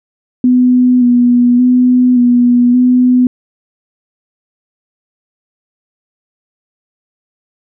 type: tone with vibrato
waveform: sine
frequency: 246.8 Hz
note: B3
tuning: 1 cent flat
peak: -5 dBFS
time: 0.44-3.27 s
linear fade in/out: 2 ms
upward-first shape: square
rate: 0.87 Hz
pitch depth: 23 cents each way
effects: none